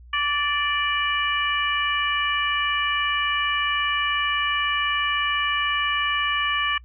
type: harmonic tone with a mistuned harmonic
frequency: 587.3 Hz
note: D5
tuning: in tune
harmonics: 2 / 3 / 4 / 5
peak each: -25 / -26 / -28 / -27 dBFS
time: 0.13-6.78 s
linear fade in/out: 5 ms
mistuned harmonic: 2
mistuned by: -23 cents
effects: noise-tail reverb RT60 0.1 s tail -26 dB re dry + added 60 Hz sine -43 dBFS peak until 6.84 s